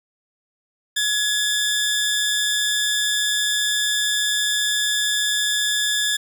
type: tone pair together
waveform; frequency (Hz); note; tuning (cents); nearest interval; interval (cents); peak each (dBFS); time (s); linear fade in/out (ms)
25% pulse; 1686 / 3573; G#6 / A7; +26 / +26; octave + minor second; 1300; -18; 0.96-6.17; 10
effects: none